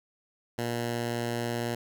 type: tone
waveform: 10% pulse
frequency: 118.4 Hz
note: A#2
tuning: 27 cents sharp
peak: -21 dBFS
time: 0.58-1.75 s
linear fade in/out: 5 ms
effects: none